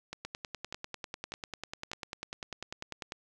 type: two click trains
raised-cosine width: 0.2 ms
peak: -22 / -21 dBFS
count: 4 / 30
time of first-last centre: 0.13-1.916 / 0.25-3.121 s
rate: 1.68 / 10.1 Hz
effects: none